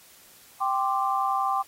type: chord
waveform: sine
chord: G suspended fourth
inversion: none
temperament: just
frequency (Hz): 784 / 1045.3 / 1176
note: G5 / C6 / D6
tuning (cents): 0 / -2 / +2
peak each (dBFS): -26 / -28 / -27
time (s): 0.6-1.63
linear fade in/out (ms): 20
effects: white hiss -53 dBFS RMS until 1.67 s + AAC 48 kbps